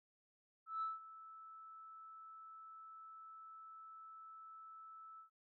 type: tone with ADSR envelope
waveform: sine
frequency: 1312 Hz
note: E6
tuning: 9 cents flat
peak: -36 dBFS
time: 0.66-5.3 s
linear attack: 160 ms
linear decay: 170 ms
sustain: -17 dB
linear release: 110 ms
effects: tanh soft clip ceiling -33 dBFS